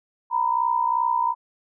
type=tone pair together; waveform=sine; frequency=932.3 / 995 Hz; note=A#5 / B5; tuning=0 / +13 cents; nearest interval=minor second; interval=113 cents; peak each=-22 dBFS; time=0.3-1.35 s; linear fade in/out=50 ms; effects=none